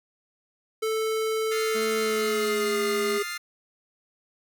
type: tone with pitch glide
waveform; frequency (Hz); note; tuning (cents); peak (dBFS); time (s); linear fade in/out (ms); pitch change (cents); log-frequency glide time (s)
square; 440 to 408.2; A4 to G#4; 0 to -30; -25; 0.82-3.23; 10; -130; 1.99-2.8
type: chord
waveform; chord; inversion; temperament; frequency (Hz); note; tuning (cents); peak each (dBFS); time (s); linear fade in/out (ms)
sawtooth; F dominant seventh; third; equal; 1244.5 / 1396.9 / 1760 / 2093; Eb6 / F6 / A6 / C7; 0 / 0 / 0 / 0; -37 / -33 / -37 / -31; 1.51-3.38; 10
type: tone with vibrato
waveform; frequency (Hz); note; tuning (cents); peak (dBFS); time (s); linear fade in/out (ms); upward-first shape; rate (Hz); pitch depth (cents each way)
square; 220; A3; 0; -34; 1.74-3.19; 20; sine; 2.1; 12
effects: none